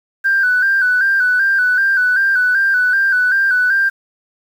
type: tone with vibrato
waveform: sine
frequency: 1537 Hz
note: G6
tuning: 35 cents flat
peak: -10 dBFS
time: 0.24-3.9 s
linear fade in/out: 20 ms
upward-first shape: square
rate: 2.6 Hz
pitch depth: 54 cents each way
effects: tanh soft clip ceiling -6 dBFS + 7-bit